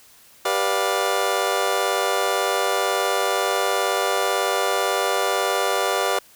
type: chord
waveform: 25% pulse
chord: G dominant seventh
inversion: none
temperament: just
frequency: 392 / 490 / 588 / 705.6 Hz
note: G4 / B4 / D5 / F5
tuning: 0 / -14 / +2 / +18 cents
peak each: -22 dBFS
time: 0.45-6.19 s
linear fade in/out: 5 ms
effects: white hiss -51 dBFS RMS until 6.35 s